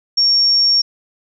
sine tone, 5520 Hz, F8, 21 cents flat, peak -10 dBFS, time 0.17-0.82 s, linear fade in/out 10 ms, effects none

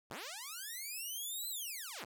5% pulse linear two-way sweep, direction up then down, 65.41 to 4100 to 65.41 Hz, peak -32 dBFS, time 0.1-2.05 s, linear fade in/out 10 ms, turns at 1.49 s, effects none

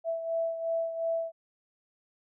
sine beating tone pair, 660 / 662.8 Hz, E5 / E5, +2 / +9 cents, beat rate 2.8 Hz, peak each -29 / -36 dBFS, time 0.04-1.32 s, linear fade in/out 50 ms, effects none

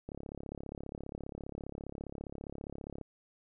click train, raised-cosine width 2 ms, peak -28 dBFS, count 103, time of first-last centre 0.09-3.013 s, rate 34.9 Hz, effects none

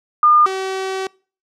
sine / sawtooth tone pair in turn, 1211 / 381.4 Hz, D#6 / G4, -47 / -47 cents, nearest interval octave + minor sixth, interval 2000 cents, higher first, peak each -8 / -17 dBFS, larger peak first, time 0.23-0.46 / 0.46-1.07 s, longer second, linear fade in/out 2 ms, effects noise-tail reverb RT60 0.4 s tail -25 dB re dry + low-pass 7000 Hz 12 dB/octave

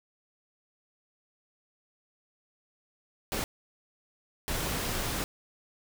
pink noise bursts at uneven times, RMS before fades -32 dBFS, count 2, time 3.32-3.44 / 4.48-5.24 s, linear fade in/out 0 ms, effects none

